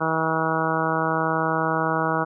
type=harmonic tone; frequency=160.7 Hz; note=E3; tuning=44 cents flat; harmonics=1 / 2 / 3 / 4 / 5 / 6 / 7 / 8 / 9; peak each=-29 / -29 / -29 / -29 / -29 / -29 / -29 / -29 / -29 dBFS; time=0-2.25 s; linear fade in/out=20 ms; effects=none